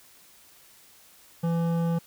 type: tone with hard clipping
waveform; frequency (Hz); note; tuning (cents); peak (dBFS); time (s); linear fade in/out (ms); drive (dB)
triangle; 167.8; E3; +31; -25; 1.43-1.99; 10; 16
effects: white hiss -55 dBFS RMS until 2.06 s